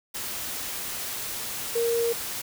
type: tone in noise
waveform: sine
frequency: 466.2 Hz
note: A#4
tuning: in tune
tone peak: -22 dBFS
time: 1.75-2.13 s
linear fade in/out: 10 ms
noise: white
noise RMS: -33 dBFS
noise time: 0.14-2.42 s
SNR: +8 dB
effects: none